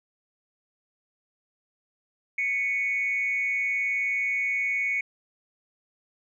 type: tone with amplitude modulation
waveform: sine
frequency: 2220 Hz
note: C#7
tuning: 2 cents sharp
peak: -20 dBFS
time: 2.38-5.01 s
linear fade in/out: 5 ms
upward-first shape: sine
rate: 219 Hz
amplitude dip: 70%
effects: tanh soft clip ceiling -16 dBFS